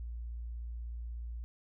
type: tone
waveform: sine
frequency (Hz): 58.27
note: A#1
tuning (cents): 0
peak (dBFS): -38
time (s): 0-1.44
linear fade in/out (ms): 0
effects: none